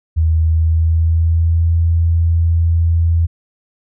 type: tone with pitch glide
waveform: sine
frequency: 80.3 to 83.37 Hz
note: E2 to E2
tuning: -45 to +20 cents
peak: -10 dBFS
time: 0.16-3.27 s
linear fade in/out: 20 ms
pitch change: +65 cents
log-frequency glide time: 0.42-1.71 s
effects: none